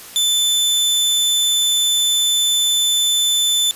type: tone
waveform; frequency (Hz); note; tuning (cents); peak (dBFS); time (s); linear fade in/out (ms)
sawtooth; 3520; A7; 0; -11; 0.16-3.71; 0
effects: white hiss -37 dBFS RMS until 3.75 s + resampled to 32000 Hz